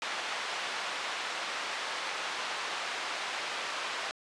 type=band-pass noise; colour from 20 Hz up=pink; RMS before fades=-36 dBFS; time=0.02-4.11 s; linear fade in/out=0 ms; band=840 to 4100 Hz; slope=12 dB/octave; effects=resampled to 22050 Hz